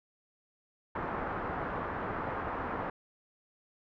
white low-pass noise, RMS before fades -36 dBFS, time 0.95-2.9 s, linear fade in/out 5 ms, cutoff 1400 Hz, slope 24 dB/octave, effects none

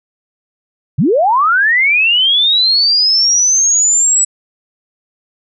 sine linear sweep, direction up, 107.8 to 7902 Hz, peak -8 dBFS, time 0.98-4.25 s, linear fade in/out 10 ms, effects none

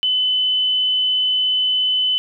sine tone, 3019 Hz, F#7, 34 cents sharp, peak -15 dBFS, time 0.03-2.18 s, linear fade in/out 0 ms, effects none

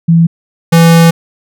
sine / square tone pair in turn, 166.6 / 166.6 Hz, E3 / E3, +19 / +19 cents, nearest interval unison, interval 0 cents, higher neither, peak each -3 dBFS, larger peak neither, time 0.08-0.27 / 0.72-1.11 s, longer second, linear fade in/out 10 ms, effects none

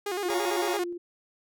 sawtooth tone with vibrato, 383.6 Hz, G4, 37 cents flat, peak -25 dBFS, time 0.06-0.84 s, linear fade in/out 5 ms, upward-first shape square, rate 8.9 Hz, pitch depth 110 cents each way
sine tone with tremolo, 348.6 Hz, F4, 3 cents flat, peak -31 dBFS, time 0.25-0.98 s, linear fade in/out 10 ms, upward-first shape square, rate 3.7 Hz, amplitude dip 30%
sawtooth chord, Bb minor seventh, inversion first, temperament just, 559.4 / 699.2 / 839.1 / 932.3 Hz, Db5 / F5 / Ab5 / Bb5, +16 / +2 / +18 / 0 cents, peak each -31 / -31 / -33 / -32 dBFS, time 0.3-0.77 s, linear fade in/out 0 ms
effects none

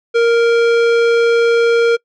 sine tone with tanh clipping, 466.2 Hz, A#4, in tune, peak -11 dBFS, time 0.14-1.97 s, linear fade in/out 20 ms, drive 16 dB, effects noise-tail reverb RT60 0.1 s tail -25 dB re dry

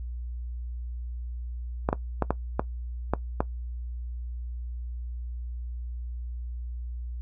clicks, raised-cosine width 1 ms, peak -9 dBFS, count 7, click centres 1.889 / 1.929 / 2.223 / 2.306 / 2.595 / 3.136 / 3.405 s, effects noise-tail reverb RT60 0.1 s tail -18 dB re dry + added 60 Hz sine -32 dBFS peak until 7.21 s

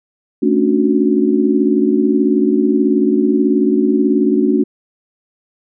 sine chord, D major seventh, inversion second, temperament just, 220.2 / 275.3 / 293.7 / 367.1 Hz, A3 / C#4 / D4 / F#4, +2 / -12 / 0 / -14 cents, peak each -16 dBFS, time 0.42-4.64 s, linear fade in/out 10 ms, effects none

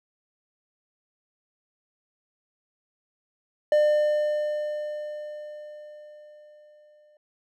triangle tone with exponential decay, 600 Hz, D5, 37 cents sharp, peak -14 dBFS, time 3.72-7.17 s, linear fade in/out 2 ms, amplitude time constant 750 ms, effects none

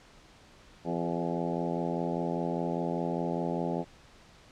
harmonic tone with a mistuned harmonic, 85 Hz, F2, 46 cents flat, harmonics 2 / 3 / 4 / 5 / 6 / 7 / 8 / 9 / 10, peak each -34 / -36 / -37 / -38 / -39 / -39 / -40 / -41 / -41 dBFS, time 0.84-3.85 s, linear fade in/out 50 ms, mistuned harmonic 5, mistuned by -28 cents, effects pink hiss -56 dBFS RMS until 4.51 s + low-pass 6000 Hz 12 dB/octave

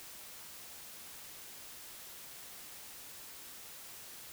silence, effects white hiss -50 dBFS RMS until 4.32 s

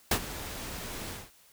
pink noise with ADSR envelope, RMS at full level -23 dBFS, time 0.11-1.31 s, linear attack 5 ms, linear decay 69 ms, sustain -16 dB, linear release 200 ms, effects white hiss -60 dBFS RMS until 1.52 s

